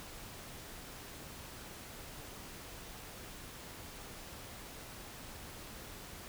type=silence; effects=pink hiss -49 dBFS RMS until 6.28 s